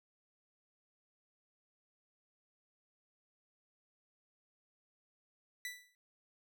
sawtooth tone with exponential decay, 1975.5 Hz, B6, in tune, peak -34 dBFS, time 5.65-5.95 s, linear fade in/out 1 ms, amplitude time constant 65 ms, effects none

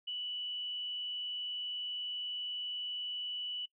sine tone with frequency modulation, 2960 Hz, F#7, in tune, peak -36 dBFS, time 0.07-3.66 s, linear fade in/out 10 ms, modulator 152 Hz, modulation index 0.23, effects noise-tail reverb RT60 0.1 s tail -23 dB re dry

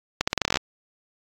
accelerating click train, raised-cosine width 0.2 ms, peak -3 dBFS, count 12, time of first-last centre 0.21-0.571 s, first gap 65 ms, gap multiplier 0.85, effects AAC 48 kbps

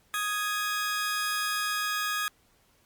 sawtooth tone pair together, 1246 / 1661.2 Hz, D#6 / G#6, +2 / 0 cents, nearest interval perfect fourth, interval 498 cents, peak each -27 dBFS, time 0.14-2.28 s, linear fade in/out 0 ms, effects pink hiss -65 dBFS RMS until 2.85 s + Opus 48 kbps

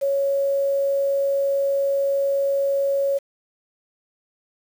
sine tone with quantisation, 554.4 Hz, C#5, in tune, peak -18 dBFS, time 0.01-3.19 s, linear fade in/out 20 ms, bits 7, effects none

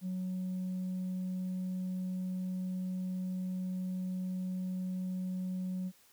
triangle tone with tanh clipping, 184.6 Hz, F#3, 4 cents flat, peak -34 dBFS, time 0.01-5.92 s, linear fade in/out 50 ms, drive 6 dB, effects white hiss -64 dBFS RMS until 6.12 s

